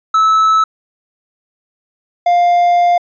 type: tone pair in turn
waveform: triangle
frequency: 1304 / 701.4 Hz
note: E6 / F5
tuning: -19 / +7 cents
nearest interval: major seventh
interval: 1074 cents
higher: first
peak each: -6 dBFS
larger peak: neither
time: 0.14-0.64 / 2.26-2.98 s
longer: second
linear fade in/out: 5 ms
effects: resampled to 16000 Hz